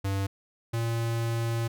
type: tone pair in turn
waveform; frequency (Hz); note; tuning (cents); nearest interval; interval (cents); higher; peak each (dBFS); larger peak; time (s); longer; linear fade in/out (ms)
square; 97.9 / 115.53; G2 / A#2; -2 / -15; minor third; 287; second; -27; neither; 0.04-0.27 / 0.73-1.68; second; 10
effects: none